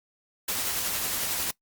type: noise with tremolo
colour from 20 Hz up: white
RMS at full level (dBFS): -28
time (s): 0.48-1.51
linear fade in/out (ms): 5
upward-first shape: sine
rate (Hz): 11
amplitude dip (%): 25
effects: noise-tail reverb RT60 0.1 s tail -21 dB re dry + Opus 48 kbps